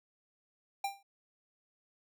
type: tone with exponential decay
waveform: square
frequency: 793 Hz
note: G5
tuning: 20 cents sharp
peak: -30 dBFS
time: 0.84-1.03 s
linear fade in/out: 5 ms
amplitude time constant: 40 ms
effects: none